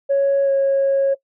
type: tone with pitch glide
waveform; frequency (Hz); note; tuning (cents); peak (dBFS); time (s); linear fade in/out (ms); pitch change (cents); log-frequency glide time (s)
sine; 554.4 to 547.7; C#5 to C#5; 0 to -21; -12; 0.09-1.15; 20; -21; 0.44-0.5
effects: noise-tail reverb RT60 0.1 s tail -21 dB re dry + tanh soft clip ceiling -11 dBFS